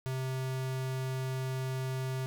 square tone, 130.81 Hz, C3, in tune, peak -33 dBFS, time 0.06-2.26 s, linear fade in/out 0 ms, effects none

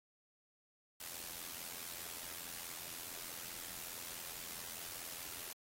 white noise with amplitude modulation, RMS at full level -44 dBFS, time 1-5.53 s, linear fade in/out 5 ms, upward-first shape sine, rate 84.7 Hz, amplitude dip 70%, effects AAC 48 kbps

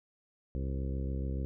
harmonic tone with a mistuned harmonic, 67 Hz, C2, 42 cents sharp, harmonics 1 / 2 / 3 / 4 / 5 / 6 / 7 / 8, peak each -33 / -39 / -43 / -45 / -47 / -49 / -50 / -51 dBFS, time 0.55-1.45 s, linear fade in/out 0 ms, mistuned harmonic 8, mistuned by -22 cents, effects none

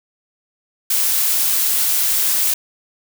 blue noise, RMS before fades -17 dBFS, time 0.9-2.54 s, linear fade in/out 5 ms, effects none

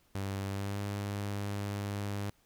sawtooth tone with pitch glide, 98 to 101.28 Hz, G2 to G#2, 0 to -43 cents, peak -30 dBFS, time 0.15-2.3 s, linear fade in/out 0 ms, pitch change +57 cents, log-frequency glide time 0.48-0.82 s, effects pink hiss -69 dBFS RMS until 2.45 s

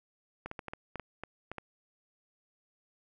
clicks, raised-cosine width 0.5 ms, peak -24 dBFS, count 10, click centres 0.46 / 0.514 / 0.592 / 0.683 / 0.735 / 0.957 / 0.997 / 1.236 / 1.516 / 1.583 s, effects none

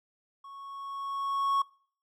triangle tone with level ramp, 1105 Hz, C#6, 6 cents flat, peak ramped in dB -43 to -21 dBFS, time 0.44-1.62 s, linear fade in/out 5 ms, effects noise-tail reverb RT60 0.5 s tail -23 dB re dry

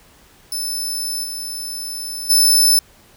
20% pulse tone with level steps, 5274 Hz, E8, in tune, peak -16 / -20 / -5 dBFS, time 0.52-2.79 s, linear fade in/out 2 ms, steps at 1.23 / 2.29 s, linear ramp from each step 20 ms, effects pink hiss -50 dBFS RMS until 3.16 s

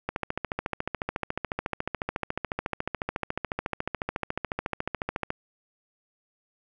click train, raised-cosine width 0.5 ms, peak -13 dBFS, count 74, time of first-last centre 0.09-5.304 s, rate 14 Hz, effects none

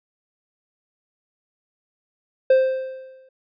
triangle tone with exponential decay, 523.3 Hz, C5, in tune, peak -8 dBFS, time 2.5-3.29 s, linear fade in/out 5 ms, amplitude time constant 170 ms, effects resampled to 11025 Hz

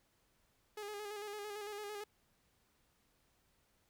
sawtooth tone with vibrato, 415.3 Hz, G#4, in tune, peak -39 dBFS, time 0.77-2.04 s, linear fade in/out 5 ms, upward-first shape square, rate 8.9 Hz, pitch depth 36 cents each way, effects pink hiss -75 dBFS RMS until 3.89 s

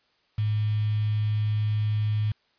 sine tone with quantisation, 106.5 Hz, G#2, 44 cents sharp, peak -22 dBFS, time 0.38-2.32 s, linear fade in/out 5 ms, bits 7, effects white hiss -67 dBFS RMS until 2.58 s + resampled to 11025 Hz

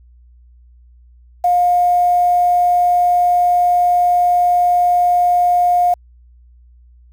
sine tone with quantisation, 710 Hz, F5, 28 cents sharp, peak -10 dBFS, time 1.44-5.94 s, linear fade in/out 5 ms, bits 6, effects added 60 Hz sine -43 dBFS peak until 7.12 s

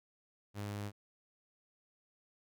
sawtooth tone, 102.6 Hz, G#2, 21 cents flat, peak -35 dBFS, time 0.54-0.92 s, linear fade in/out 50 ms, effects none

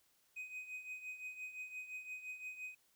triangle tone with tremolo, 2507 Hz, D#7, 12 cents sharp, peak -40 dBFS, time 0.36-2.75 s, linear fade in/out 10 ms, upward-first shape triangle, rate 5.8 Hz, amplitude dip 75%, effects white hiss -74 dBFS RMS until 2.95 s

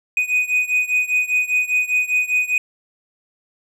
triangle beating tone pair, 2489 / 2494 Hz, D#7 / D#7, 0 / +3 cents, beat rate 5 Hz, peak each -17 / -19 dBFS, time 0.17-2.58 s, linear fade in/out 2 ms, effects none

